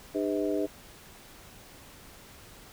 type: harmonic tone with a mistuned harmonic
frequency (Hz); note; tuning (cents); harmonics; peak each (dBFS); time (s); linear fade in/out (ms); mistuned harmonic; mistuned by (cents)
100.8; G2; +49; 3 / 4 / 5 / 6; -30 / -31 / -34 / -34; 0.14-0.67; 20; 6; +96
effects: pink hiss -51 dBFS RMS until 2.72 s